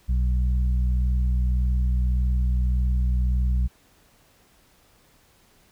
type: harmonic tone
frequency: 61.74 Hz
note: B1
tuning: in tune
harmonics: 1 / 2 / 3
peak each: -19 / -32 / -35 dBFS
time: 0.08-3.68 s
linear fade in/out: 20 ms
effects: pink hiss -59 dBFS RMS until 5.71 s